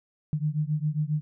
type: beating tone pair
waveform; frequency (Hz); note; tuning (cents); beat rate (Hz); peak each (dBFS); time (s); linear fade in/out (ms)
sine; 148.5 / 155.9; D3 / D#3; +20 / +4; 7.4; -27 / -28; 0.33-1.21; 0
effects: none